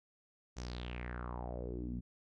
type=tone with low-pass filter sweep; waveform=sawtooth; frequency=60.7 Hz; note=B1; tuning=29 cents flat; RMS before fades=-42 dBFS; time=0.56-2.01 s; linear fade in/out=20 ms; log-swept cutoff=6500 to 200 Hz; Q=4.6; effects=none